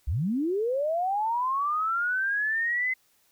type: linear sweep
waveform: sine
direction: up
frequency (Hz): 54.4 to 2058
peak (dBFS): -24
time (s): 0.07-2.94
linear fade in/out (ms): 10
effects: white hiss -66 dBFS RMS until 3.31 s